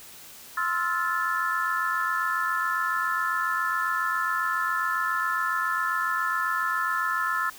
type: chord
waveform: sine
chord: F major seventh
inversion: second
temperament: just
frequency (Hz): 1047.7 / 1309.6 / 1396.9 / 1746.1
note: C6 / E6 / F6 / A6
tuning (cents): +2 / -12 / 0 / -14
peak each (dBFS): -31 / -28 / -30 / -29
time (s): 0.57-7.5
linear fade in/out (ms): 5
effects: white hiss -46 dBFS RMS until 7.58 s